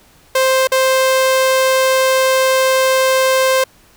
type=tone with dropouts; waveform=sawtooth; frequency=524 Hz; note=C5; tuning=2 cents sharp; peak=-7 dBFS; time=0.35-3.64 s; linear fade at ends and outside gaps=5 ms; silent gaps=0.673-0.718 s; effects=pink hiss -49 dBFS RMS until 3.96 s